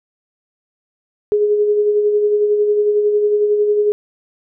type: tone with tremolo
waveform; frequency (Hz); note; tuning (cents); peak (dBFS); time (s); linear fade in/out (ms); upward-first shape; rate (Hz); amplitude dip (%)
sine; 417; G#4; +7; -10; 1.32-3.92; 0; sine; 11; 40
effects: none